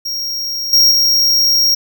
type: tone with level steps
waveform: square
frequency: 5588 Hz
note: F8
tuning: in tune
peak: -19 / -7 / -10 dBFS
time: 0.05-1.75 s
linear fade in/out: 10 ms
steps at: 0.73 / 0.91 s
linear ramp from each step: 2 ms
effects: none